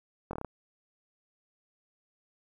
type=slowing click train; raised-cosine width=1 ms; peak=-22 dBFS; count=6; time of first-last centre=0.31-0.447 s; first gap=22 ms; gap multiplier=1.11; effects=10-bit